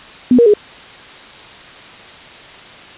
sine tone with pitch steps, 249.1 / 473 / 415.9 Hz, B3 / A#4 / G#4, +15 / +25 / +2 cents, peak -5 dBFS, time 0.31-0.538 s, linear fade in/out 2 ms, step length 76 ms, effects white hiss -36 dBFS RMS until 2.97 s + resampled to 8000 Hz

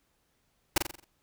pink noise with echo, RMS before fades -22 dBFS, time 0.76-0.78 s, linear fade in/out 5 ms, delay 44 ms, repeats 6, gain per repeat -6 dB, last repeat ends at 1.044 s, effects pink hiss -73 dBFS RMS until 1.22 s

